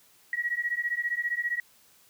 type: beating tone pair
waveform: sine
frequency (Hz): 1906 / 1921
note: A#6 / B6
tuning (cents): +38 / -48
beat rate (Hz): 15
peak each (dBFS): -30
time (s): 0.33-1.6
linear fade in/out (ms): 2
effects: white hiss -60 dBFS RMS until 2.09 s